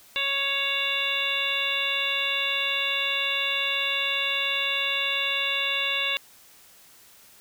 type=harmonic tone with a mistuned harmonic; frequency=554.4 Hz; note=C#5; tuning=in tune; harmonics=1 / 2 / 3 / 4 / 5 / 6 / 7; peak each=-38 / -36 / -35 / -31 / -27 / -29 / -35 dBFS; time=0.16-6.17 s; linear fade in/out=0 ms; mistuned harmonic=6; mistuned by=+97 cents; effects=white hiss -53 dBFS RMS until 7.4 s